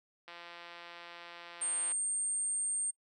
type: click train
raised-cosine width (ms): 0.3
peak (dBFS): -32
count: 283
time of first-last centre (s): 0.28-1.92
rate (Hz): 172
type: tone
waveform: sine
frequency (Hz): 8650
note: C#9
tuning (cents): -43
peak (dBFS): -32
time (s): 1.61-2.91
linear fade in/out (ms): 10
effects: noise-tail reverb RT60 0.1 s tail -20 dB re dry + high-pass 400 Hz 12 dB/octave